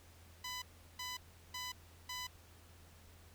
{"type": "tone bursts", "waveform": "10% pulse", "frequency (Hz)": 1000, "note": "B5", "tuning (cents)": 21, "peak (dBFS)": -33, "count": 4, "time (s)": [0.44, 2.27], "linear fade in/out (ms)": 5, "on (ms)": 180, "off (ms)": 370, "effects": ["added 84 Hz sine -60 dBFS peak until 3.34 s", "pink hiss -63 dBFS RMS until 3.34 s"]}